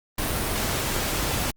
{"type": "noise", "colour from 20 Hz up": "pink", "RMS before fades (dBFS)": -26, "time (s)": [0.18, 1.51], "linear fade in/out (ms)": 5, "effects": ["Opus 32 kbps"]}